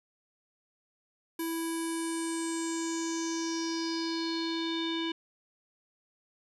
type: tone with low-pass filter sweep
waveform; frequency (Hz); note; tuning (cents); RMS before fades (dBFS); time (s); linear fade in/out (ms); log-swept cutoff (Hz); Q
square; 329.6; E4; 0; -33; 1.39-5.12; 5; 12000 to 3300; 6.4
effects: none